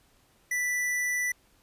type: tone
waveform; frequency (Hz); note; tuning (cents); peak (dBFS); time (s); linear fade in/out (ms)
square; 1975.5; B6; 0; -27; 0.51-1.32; 5
effects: pink hiss -64 dBFS RMS until 1.62 s + resampled to 32000 Hz